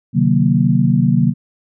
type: chord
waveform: sine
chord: C half-diminished seventh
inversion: none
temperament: equal with one note detuned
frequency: 130.81 / 151.66 / 185 / 233.1 Hz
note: C3 / Eb3 / Gb3 / Bb3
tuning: 0 / -44 / 0 / 0 cents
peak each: -16 dBFS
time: 0.13-1.34 s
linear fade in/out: 50 ms
effects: none